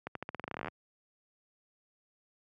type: accelerating click train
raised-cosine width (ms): 0.5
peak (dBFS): -22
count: 18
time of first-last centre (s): 0.07-0.683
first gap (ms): 83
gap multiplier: 0.88
effects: high-pass 100 Hz 12 dB/octave